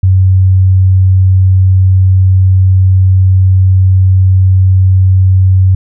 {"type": "tone", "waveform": "sine", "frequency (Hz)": 94, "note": "F#2", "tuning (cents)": 28, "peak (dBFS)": -3, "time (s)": [0.03, 5.75], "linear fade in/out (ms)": 5, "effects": []}